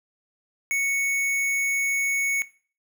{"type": "tone with hard clipping", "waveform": "sine", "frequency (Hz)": 2217, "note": "C#7", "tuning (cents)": 0, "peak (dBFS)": -23, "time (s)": [0.71, 2.42], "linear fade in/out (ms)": 0, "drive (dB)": 17, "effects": ["noise-tail reverb RT60 0.4 s tail -18 dB re dry"]}